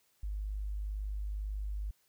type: tone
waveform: sine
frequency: 51 Hz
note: G#1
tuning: 31 cents flat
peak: -34 dBFS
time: 0.23-1.91 s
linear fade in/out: 5 ms
effects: white hiss -72 dBFS RMS until 2.08 s